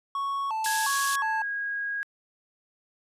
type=tone with vibrato; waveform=triangle; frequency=987.8 Hz; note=B5; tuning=in tune; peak=-25 dBFS; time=0.15-1.42 s; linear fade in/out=2 ms; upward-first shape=square; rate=1.4 Hz; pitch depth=200 cents each way
type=band-pass noise; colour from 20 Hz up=white; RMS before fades=-32 dBFS; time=0.64-1.16 s; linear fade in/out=5 ms; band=3000 to 11000 Hz; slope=24 dB/octave
type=tone with pitch glide; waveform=sine; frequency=1661.2 to 1641.2 Hz; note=G#6 to G#6; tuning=0 to -21 cents; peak=-28 dBFS; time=0.66-2.03 s; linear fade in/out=0 ms; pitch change=-21 cents; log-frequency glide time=1.29-1.41 s
effects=resampled to 32000 Hz